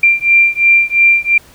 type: beating tone pair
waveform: sine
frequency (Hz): 2370 / 2372.9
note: D7 / D7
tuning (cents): +15 / +17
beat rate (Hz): 2.9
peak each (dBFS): -10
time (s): 0.03-1.38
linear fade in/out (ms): 5
effects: pink hiss -43 dBFS RMS until 1.54 s